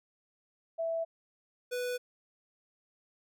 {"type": "tone pair in turn", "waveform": ["sine", "square"], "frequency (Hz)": [659.3, 493.9], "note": ["E5", "B4"], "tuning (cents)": [0, 0], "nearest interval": "perfect fourth", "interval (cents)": 500, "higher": "first", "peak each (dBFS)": [-30, -33], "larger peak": "first", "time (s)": [[0.78, 1.05], [1.71, 1.98]], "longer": "neither", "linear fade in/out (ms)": 20, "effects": []}